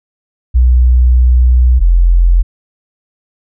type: tone pair in turn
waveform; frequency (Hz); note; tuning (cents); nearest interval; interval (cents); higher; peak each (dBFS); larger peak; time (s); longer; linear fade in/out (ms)
sine; 61.74 / 43.36; B1 / F1; 0 / -12; tritone; 612; first; -4; neither; 0.54-1.8 / 1.8-2.43; first; 20
effects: none